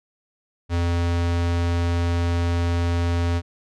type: tone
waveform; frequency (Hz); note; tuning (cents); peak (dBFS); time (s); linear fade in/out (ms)
square; 85.9; F2; -28; -20; 0.69-3.42; 50
effects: low-pass 6000 Hz 12 dB/octave